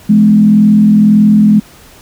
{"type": "tone with frequency modulation", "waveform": "sine", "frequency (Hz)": 210.5, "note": "G#3", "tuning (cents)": 24, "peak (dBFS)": -3, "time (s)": [0.09, 1.6], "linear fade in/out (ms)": 10, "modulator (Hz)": 41.8, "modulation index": 0.55, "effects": ["pink hiss -39 dBFS RMS until 2.01 s"]}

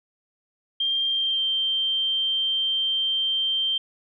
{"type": "tone with pitch glide", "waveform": "sine", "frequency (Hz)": [3185, 3150], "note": ["G7", "G7"], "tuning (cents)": [27, 8], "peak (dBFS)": -21, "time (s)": [0.8, 3.78], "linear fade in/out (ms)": 5, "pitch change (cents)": -19, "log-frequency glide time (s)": [1.08, 1.41], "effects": []}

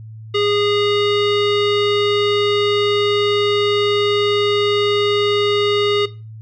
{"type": "tone with low-pass filter", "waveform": "square", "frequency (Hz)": 411, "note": "G#4", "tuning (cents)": -18, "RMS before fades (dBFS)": -17, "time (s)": [0.34, 6.06], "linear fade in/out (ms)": 10, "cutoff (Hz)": 3400, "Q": 4.8, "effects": ["noise-tail reverb RT60 0.3 s tail -18 dB re dry", "added 110 Hz sine -32 dBFS peak until 6.41 s"]}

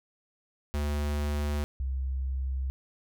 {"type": "tone pair in turn", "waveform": ["square", "sine"], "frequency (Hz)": [73.42, 65.86], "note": ["D2", "C2"], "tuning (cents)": [0, 12], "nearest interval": "major second", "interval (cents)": 188, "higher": "first", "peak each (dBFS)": -28, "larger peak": "neither", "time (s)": [[0.74, 1.64], [1.8, 2.7]], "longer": "neither", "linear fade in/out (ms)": 0, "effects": []}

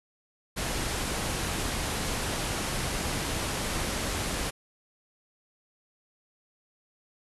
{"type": "low-pass noise", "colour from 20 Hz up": "pink", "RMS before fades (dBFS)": -31, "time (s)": [0.56, 4.51], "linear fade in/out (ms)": 20, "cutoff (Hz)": 12000, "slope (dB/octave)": 96, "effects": []}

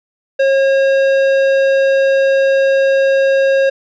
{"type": "tone with tanh clipping", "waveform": "sine", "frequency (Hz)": 542, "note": "C#5", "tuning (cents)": -39, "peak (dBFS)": -11, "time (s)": [0.39, 3.7], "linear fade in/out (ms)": 10, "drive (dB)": 13, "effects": []}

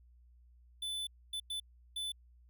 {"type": "tone bursts at uneven times", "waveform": "square", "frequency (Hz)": 3500, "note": "A7", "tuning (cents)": -10, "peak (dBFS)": -37, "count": 4, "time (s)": [[0.82, 1.07], [1.33, 1.4], [1.5, 1.6], [1.96, 2.12]], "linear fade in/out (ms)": 5, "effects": ["added 60 Hz sine -59 dBFS peak until 2.49 s"]}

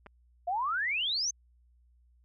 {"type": "clicks", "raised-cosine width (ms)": 0.5, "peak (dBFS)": -34, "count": 2, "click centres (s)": [0.062, 0.067]}
{"type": "exponential sweep", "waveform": "sine", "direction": "up", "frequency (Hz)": [674, 6430], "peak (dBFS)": -28, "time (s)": [0.47, 1.31], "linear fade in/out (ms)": 10}
{"effects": ["added 60 Hz sine -61 dBFS peak until 2.24 s"]}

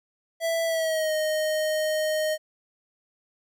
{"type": "tone with pitch glide", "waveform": "square", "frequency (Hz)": [661, 620.3], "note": ["E5", "D#5"], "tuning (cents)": [5, -5], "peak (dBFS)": -24, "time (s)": [0.4, 2.38], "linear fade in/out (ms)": 50, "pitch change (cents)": -110, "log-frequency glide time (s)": [0.65, 1.13], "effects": []}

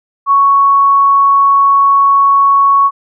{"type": "tone", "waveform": "sine", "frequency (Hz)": 1111, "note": "C#6", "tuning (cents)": 4, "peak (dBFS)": -5, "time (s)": [0.26, 2.91], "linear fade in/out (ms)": 50, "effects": []}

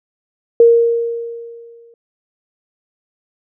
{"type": "tone with exponential decay", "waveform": "sine", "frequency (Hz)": 466.2, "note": "A#4", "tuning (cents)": 0, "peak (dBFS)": -3, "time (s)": [0.6, 1.94], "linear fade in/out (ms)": 2, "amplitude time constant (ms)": 290, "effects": []}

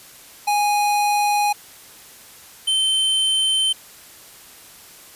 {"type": "tone pair in turn", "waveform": "square", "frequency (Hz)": [827, 3091], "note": ["G#5", "G7"], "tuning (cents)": [-8, -25], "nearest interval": "octave + major seventh", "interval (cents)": 2283, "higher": "second", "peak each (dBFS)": -17, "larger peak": "neither", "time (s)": [[0.47, 1.53], [2.67, 3.73]], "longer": "neither", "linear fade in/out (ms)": 10, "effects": ["white hiss -44 dBFS RMS until 5.15 s", "resampled to 32000 Hz"]}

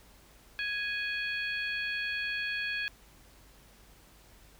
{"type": "harmonic tone with a mistuned harmonic", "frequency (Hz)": 830.6, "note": "G#5", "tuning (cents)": 0, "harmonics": [2, 3, 4, 5], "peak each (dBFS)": [-34, -35, -41, -43], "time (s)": [0.59, 2.88], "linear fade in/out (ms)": 0, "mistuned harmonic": 5, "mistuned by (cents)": 84, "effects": ["added 50 Hz sine -60 dBFS peak until 4.59 s", "pink hiss -59 dBFS RMS until 4.59 s"]}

